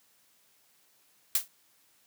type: noise with exponential decay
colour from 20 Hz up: blue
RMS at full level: -21 dBFS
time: 1.35-1.48 s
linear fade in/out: 2 ms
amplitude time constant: 27 ms
effects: white hiss -66 dBFS RMS until 2.06 s + high-pass 100 Hz 12 dB/octave